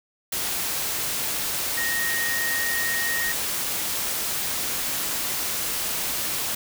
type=tone in noise; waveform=sine; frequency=1864.7 Hz; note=A#6; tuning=in tune; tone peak=-25 dBFS; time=1.77-3.32 s; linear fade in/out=5 ms; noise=white; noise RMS=-27 dBFS; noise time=0.32-6.55 s; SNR=-1 dB; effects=none